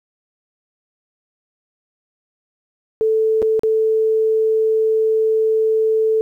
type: tone with dropouts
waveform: sine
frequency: 440 Hz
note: A4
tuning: in tune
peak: -13 dBFS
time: 3.01-6.21 s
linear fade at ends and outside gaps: 0 ms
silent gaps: 3.419-3.426 / 3.594-3.634 s
effects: 9-bit